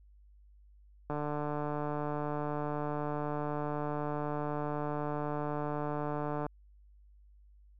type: click train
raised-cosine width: 1 ms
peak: -22 dBFS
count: 795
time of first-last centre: 1.1-6.465 s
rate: 148 Hz
effects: added 50 Hz sine -56 dBFS peak until 7.79 s